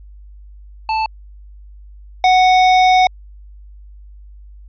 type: tone pair in turn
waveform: square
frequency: 880 / 740 Hz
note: A5 / F#5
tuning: 0 / 0 cents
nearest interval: minor third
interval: 300 cents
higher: first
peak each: -16 / -9 dBFS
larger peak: second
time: 0.89-1.06 / 2.24-3.07 s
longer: second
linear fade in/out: 2 ms
effects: added 50 Hz sine -36 dBFS peak until 4.68 s + resampled to 11025 Hz